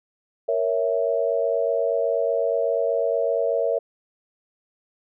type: chord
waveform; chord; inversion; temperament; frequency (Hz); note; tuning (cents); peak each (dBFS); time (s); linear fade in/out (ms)
sine; A# diminished; none; equal; 466.2 / 554.4 / 659.3; A#4 / C#5 / E5; 0 / 0 / 0; -24; 0.48-3.79; 10
effects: none